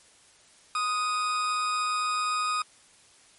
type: tone with amplitude modulation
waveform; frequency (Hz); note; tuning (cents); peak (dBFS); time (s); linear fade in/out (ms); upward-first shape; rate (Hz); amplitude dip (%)
40% pulse; 1244.5; D#6; 0; -23; 0.75-2.62; 2; sine; 204; 35
effects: white hiss -57 dBFS RMS until 3.38 s + MP3 48 kbps